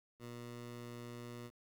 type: tone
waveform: 15% pulse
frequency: 119.9 Hz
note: A#2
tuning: 49 cents sharp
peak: -40 dBFS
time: 0.19-1.51 s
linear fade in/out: 50 ms
effects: 11-bit